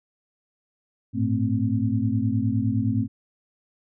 sine tone cluster, 104 / 113.7 / 222.5 / 262.5 Hz, G#2 / A#2 / A3 / C4, +3 / -43 / +20 / +6 cents, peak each -26 dBFS, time 1.13-3.08 s, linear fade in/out 50 ms, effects none

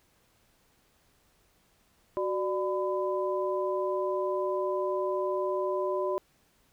sine tone cluster, 373 / 593 / 1005 Hz, F#4 / D5 / B5, +14 / +17 / +30 cents, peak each -30 / -31 / -34 dBFS, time 2.17-6.18 s, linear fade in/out 0 ms, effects pink hiss -67 dBFS RMS until 6.72 s

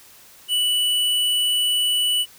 sine tone with tanh clipping, 2960 Hz, F#7, in tune, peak -19 dBFS, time 0.48-2.26 s, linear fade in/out 50 ms, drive 16 dB, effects white hiss -48 dBFS RMS until 2.38 s

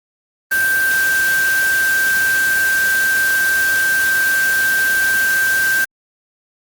sine tone in noise, 1568 Hz, G6, in tune, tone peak -13 dBFS, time 0.51-5.85 s, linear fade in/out 10 ms, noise white, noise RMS -24 dBFS, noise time 0.51-5.85 s, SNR +8 dB, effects Opus 32 kbps

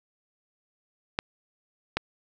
clicks, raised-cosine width 0.3 ms, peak -9 dBFS, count 2, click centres 1.189 / 1.97 s, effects none

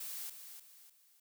blue noise with echo, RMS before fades -43 dBFS, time 0-0.3 s, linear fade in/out 5 ms, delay 300 ms, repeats 3, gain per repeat -8 dB, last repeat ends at 1.2 s, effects none

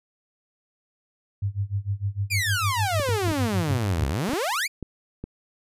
sine tone with tremolo, 100 Hz, G2, 35 cents sharp, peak -21 dBFS, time 1.42-4.04 s, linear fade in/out 5 ms, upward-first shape sine, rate 6.6 Hz, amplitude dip 95%
sawtooth exponential two-way sweep, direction down then up, 2489 to 65.41 to 2489 Hz, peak -20 dBFS, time 2.3-4.68 s, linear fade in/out 20 ms, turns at 4.08 s
clicks, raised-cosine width 3 ms, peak -20 dBFS, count 10, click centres 2.998 / 3.09 / 3.278 / 3.315 / 3.71 / 4.033 / 4.292 / 4.334 / 4.827 / 5.24 s
effects resampled to 32000 Hz

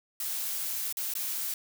blue noise with dropouts, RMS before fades -33 dBFS, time 0.2-1.54 s, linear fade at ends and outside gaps 2 ms, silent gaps 0.926-0.97 / 1.138-1.152 s, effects none

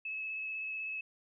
sine tone with vibrato, 2592 Hz, E7, 30 cents flat, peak -36 dBFS, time 0.05-1.01 s, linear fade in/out 5 ms, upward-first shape square, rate 16 Hz, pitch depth 12 cents each way, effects none

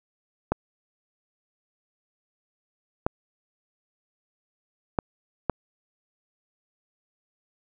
clicks, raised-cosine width 1 ms, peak -8 dBFS, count 4, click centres 0.52 / 3.065 / 4.988 / 5.497 s, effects none

